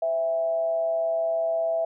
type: tone with frequency modulation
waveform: sine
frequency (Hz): 659.3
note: E5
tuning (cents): 0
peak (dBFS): -22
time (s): 0.02-1.85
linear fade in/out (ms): 5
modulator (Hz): 145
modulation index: 0.32
effects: none